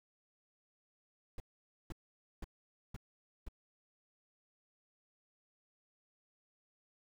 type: noise bursts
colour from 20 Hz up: brown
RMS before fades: -42 dBFS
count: 5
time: 1.38-3.485 s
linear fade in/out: 2 ms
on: 21 ms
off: 500 ms
effects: none